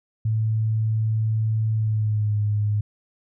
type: tone with pitch glide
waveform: sine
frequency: 110 to 104.61 Hz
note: A2 to G#2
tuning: 0 to +13 cents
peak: -19 dBFS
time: 0.25-2.81 s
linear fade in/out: 5 ms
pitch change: -87 cents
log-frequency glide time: 1.74-2.37 s
effects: none